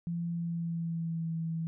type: tone with pitch glide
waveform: sine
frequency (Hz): 170.2 to 163.55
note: F3 to E3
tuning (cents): -44 to -13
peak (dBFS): -31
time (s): 0.07-1.67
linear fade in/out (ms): 0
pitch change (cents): -69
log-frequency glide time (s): 0.3-1.34
effects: none